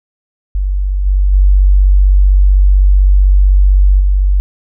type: tone with level steps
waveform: sine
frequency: 47.88 Hz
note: G1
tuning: 40 cents flat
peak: -11 / -7 / -4 / -7 dBFS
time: 0.55-4.4 s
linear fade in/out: 0 ms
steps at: 1.05 / 1.32 / 3.99 s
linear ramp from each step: 20 ms
effects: none

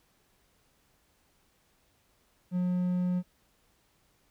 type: tone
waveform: triangle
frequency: 180 Hz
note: F#3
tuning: 47 cents flat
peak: -24 dBFS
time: 2.51-3.23 s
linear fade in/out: 50 ms
effects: pink hiss -69 dBFS RMS until 4.3 s

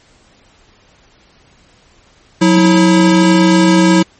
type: tone pair together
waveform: square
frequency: 182.23 / 324.7 Hz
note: F#3 / E4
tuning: -26 / -26 cents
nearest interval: minor seventh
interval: 1000 cents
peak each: -10 dBFS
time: 2.41-4.03 s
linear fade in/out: 10 ms
effects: pink hiss -49 dBFS RMS until 4.19 s + MP3 32 kbps

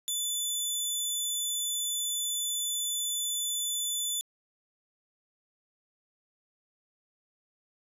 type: tone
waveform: 15% pulse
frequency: 3496 Hz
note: A7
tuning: 12 cents flat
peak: -22 dBFS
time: 0.08-4.21 s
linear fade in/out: 0 ms
effects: resampled to 32000 Hz + 10-bit

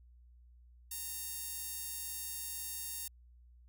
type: tone with high-pass filter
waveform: sawtooth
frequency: 922 Hz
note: A#5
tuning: 19 cents flat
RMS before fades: -42 dBFS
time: 0.91-3.08 s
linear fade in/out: 5 ms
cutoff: 8300 Hz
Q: 0.72
effects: added 60 Hz sine -57 dBFS peak until 3.68 s

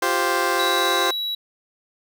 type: chord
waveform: 15% pulse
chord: F suspended second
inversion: none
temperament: just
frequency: 349.2 / 392.9 / 523.8 Hz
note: F4 / G4 / C5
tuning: 0 / +4 / +2 cents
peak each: -18 dBFS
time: 0.02-1.11 s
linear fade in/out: 5 ms
type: tone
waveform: triangle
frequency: 3900 Hz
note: B7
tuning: 23 cents flat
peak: -22 dBFS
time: 0.59-1.35 s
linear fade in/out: 5 ms
effects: none

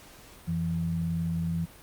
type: tone pair together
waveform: sine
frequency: 88.6 / 167.25 Hz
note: F2 / E3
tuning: +25 / +25 cents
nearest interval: major seventh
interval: 1100 cents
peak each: -34 / -27 dBFS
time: 0.47-1.66 s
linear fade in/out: 20 ms
effects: pink hiss -51 dBFS RMS until 1.82 s + Opus 48 kbps

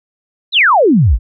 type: exponential sweep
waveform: sine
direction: down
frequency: 4152 to 44 Hz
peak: -6 dBFS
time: 0.52-1.19 s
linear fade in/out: 50 ms
effects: none

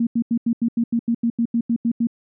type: tone bursts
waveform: sine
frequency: 233.1 Hz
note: A#3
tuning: in tune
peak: -16 dBFS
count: 14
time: 0-2.071 s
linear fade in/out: 5 ms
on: 69 ms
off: 85 ms
effects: none

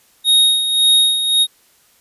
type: tone with tremolo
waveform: square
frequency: 3740 Hz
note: A#7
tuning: 5 cents sharp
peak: -9 dBFS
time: 0.24-1.47 s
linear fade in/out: 50 ms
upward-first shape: sine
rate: 1.8 Hz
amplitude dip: 60%
effects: white hiss -54 dBFS RMS until 2 s + resampled to 32000 Hz

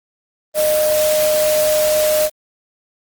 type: tone in noise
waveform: sine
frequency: 612 Hz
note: D#5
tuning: 29 cents flat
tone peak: -13 dBFS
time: 0.54-2.3 s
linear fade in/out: 50 ms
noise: white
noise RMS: -22 dBFS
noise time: 0.54-2.3 s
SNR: +6 dB
effects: Opus 24 kbps

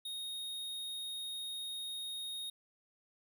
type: tone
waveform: square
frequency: 3727 Hz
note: A#7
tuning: 1 cent flat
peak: -40 dBFS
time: 0.05-2.5 s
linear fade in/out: 5 ms
effects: none

